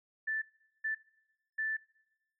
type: tone bursts at uneven times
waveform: sine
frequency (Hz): 1760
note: A6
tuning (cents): 0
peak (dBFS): -31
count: 3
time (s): 0.27-0.42 / 0.84-0.95 / 1.58-1.77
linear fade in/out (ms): 10
effects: noise-tail reverb RT60 1.0 s tail -23 dB re dry